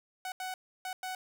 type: tone bursts at uneven times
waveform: sawtooth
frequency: 745 Hz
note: F#5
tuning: 12 cents sharp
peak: -32 dBFS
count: 4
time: 0.25-0.32 / 0.4-0.54 / 0.85-0.93 / 1.03-1.15 s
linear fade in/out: 2 ms
effects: none